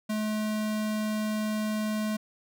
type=tone; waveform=square; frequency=214.4 Hz; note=A3; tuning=45 cents flat; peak=-28 dBFS; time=0.09-2.17 s; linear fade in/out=10 ms; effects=none